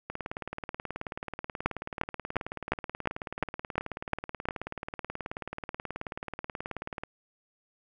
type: two click trains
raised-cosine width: 0.5 ms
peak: -20 / -10 dBFS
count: 130 / 9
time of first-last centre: 0.1-7.035 / 1.66-4.487 s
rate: 18.6 / 2.83 Hz
effects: none